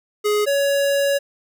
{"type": "tone pair in turn", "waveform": "square", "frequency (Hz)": [418.3, 560.9], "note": ["G#4", "C#5"], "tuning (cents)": [12, 20], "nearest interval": "perfect fourth", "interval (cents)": 508, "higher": "second", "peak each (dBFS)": -17, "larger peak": "neither", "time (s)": [[0.24, 0.46], [0.46, 1.19]], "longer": "second", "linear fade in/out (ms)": 20, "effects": []}